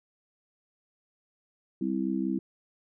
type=chord; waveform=sine; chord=C major; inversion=second; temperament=just; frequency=196.22 / 261.6 / 327 Hz; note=G3 / C4 / E4; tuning=+2 / 0 / -14 cents; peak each=-31 dBFS; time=1.81-2.39 s; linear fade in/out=5 ms; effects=none